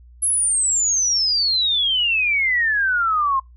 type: exponential sweep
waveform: sine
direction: down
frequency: 11000 to 1046.5 Hz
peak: -16 dBFS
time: 0.22-3.4 s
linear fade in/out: 10 ms
effects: noise-tail reverb RT60 0.2 s tail -25 dB re dry + added 60 Hz sine -43 dBFS peak until 3.56 s

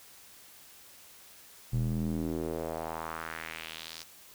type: tone with band-pass filter sweep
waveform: square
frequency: 40.48 Hz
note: E1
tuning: 31 cents flat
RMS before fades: -35 dBFS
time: 1.72-4.04 s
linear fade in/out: 20 ms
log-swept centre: 120 to 5300 Hz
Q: 2.2
effects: white hiss -54 dBFS RMS until 4.34 s

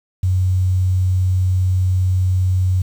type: tone with quantisation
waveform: sine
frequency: 92.5 Hz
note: F#2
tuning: in tune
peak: -13 dBFS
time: 0.23-2.82 s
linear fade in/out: 5 ms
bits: 7
effects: none

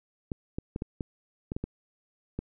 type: clicks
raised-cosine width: 3 ms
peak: -19 dBFS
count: 9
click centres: 0.318 / 0.585 / 0.761 / 0.821 / 1.008 / 1.519 / 1.565 / 1.64 / 2.39 s
effects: none

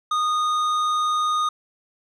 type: tone with tanh clipping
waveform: sine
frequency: 1233 Hz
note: D#6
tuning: 16 cents flat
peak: -21 dBFS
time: 0.11-1.49 s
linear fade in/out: 5 ms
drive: 11 dB
effects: none

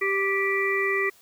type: harmonic tone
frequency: 392 Hz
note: G4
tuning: in tune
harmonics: 1 / 3 / 5 / 6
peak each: -26 / -31 / -25 / -30 dBFS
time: 0.01-1.1 s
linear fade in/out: 10 ms
effects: white hiss -56 dBFS RMS until 1.21 s

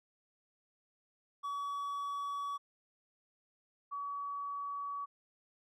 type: tone pair in turn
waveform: triangle / sine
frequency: 1135 / 1135 Hz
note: C#6 / C#6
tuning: +41 / +41 cents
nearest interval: unison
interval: 0 cents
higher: neither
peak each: -34 / -37 dBFS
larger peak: first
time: 1.43-2.58 / 3.91-5.06 s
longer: neither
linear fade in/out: 20 ms
effects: none

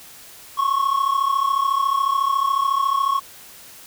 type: tone pair together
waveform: triangle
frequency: 1074.7 / 1108.7 Hz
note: C6 / C#6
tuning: +46 / 0 cents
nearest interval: minor second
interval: 54 cents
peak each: -20 / -17 dBFS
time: 0.57-3.2 s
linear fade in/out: 20 ms
effects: white hiss -43 dBFS RMS until 3.86 s

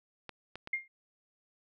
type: clicks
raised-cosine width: 0.3 ms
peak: -26 dBFS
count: 3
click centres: 0.293 / 0.556 / 0.674 s
type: tone with exponential decay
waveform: sine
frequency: 2120 Hz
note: C7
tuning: 22 cents sharp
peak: -26 dBFS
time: 0.73-0.88 s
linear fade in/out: 5 ms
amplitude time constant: 32 ms
effects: none

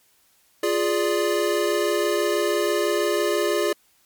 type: chord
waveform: square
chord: D diminished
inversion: first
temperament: equal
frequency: 349.2 / 415.3 / 587.3 Hz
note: F4 / Ab4 / D5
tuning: 0 / 0 / 0 cents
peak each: -25 / -24 / -26 dBFS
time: 0.63-3.73 s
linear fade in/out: 5 ms
effects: white hiss -61 dBFS RMS until 4.05 s + MP3 96 kbps

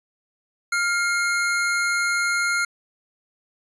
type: tone pair together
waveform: square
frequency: 1400 / 2148 Hz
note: F6 / C7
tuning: +4 / +45 cents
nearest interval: perfect fifth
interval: 741 cents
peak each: -22 / -26 dBFS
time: 0.72-2.65 s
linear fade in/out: 5 ms
effects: resampled to 24000 Hz

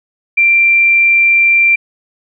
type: tone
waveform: sine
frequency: 2362 Hz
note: D7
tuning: 9 cents sharp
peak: -6 dBFS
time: 0.37-1.76 s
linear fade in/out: 10 ms
effects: none

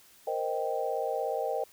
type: chord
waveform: sine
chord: C minor seventh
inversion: third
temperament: equal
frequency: 466.2 / 523.3 / 622.3 / 784 Hz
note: Bb4 / C5 / Eb5 / G5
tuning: 0 / 0 / 0 / 0 cents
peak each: -34 dBFS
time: 0.27-1.64 s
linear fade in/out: 5 ms
effects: white hiss -58 dBFS RMS until 1.72 s

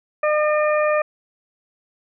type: harmonic tone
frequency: 605 Hz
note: D#5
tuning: 49 cents flat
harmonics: 1 / 2 / 3 / 4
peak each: -17 / -23 / -27 / -29 dBFS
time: 0.23-1.02 s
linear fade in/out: 5 ms
effects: none

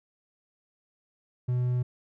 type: tone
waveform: triangle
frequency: 124.2 Hz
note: B2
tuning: 10 cents sharp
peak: -22 dBFS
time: 1.48-1.83 s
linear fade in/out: 10 ms
effects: none

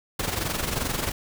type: noise with amplitude modulation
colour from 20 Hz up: pink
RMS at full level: -25 dBFS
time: 0.19-1.12 s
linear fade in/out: 5 ms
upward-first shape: sine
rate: 22.7 Hz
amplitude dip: 65%
effects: none

